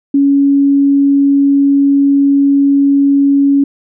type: tone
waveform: sine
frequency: 279.5 Hz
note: C#4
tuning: 14 cents sharp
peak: -6 dBFS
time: 0.14-3.64 s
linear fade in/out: 5 ms
effects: none